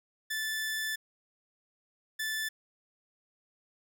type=tone bursts at uneven times; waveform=sawtooth; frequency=1752 Hz; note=A6; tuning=8 cents flat; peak=-28 dBFS; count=2; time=0.3-0.96 / 2.19-2.49 s; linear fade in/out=10 ms; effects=none